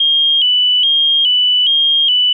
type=tone with vibrato; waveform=sine; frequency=3100 Hz; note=G7; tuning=20 cents flat; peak=-9 dBFS; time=0-2.33 s; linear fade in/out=5 ms; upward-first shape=square; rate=1.2 Hz; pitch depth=70 cents each way; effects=none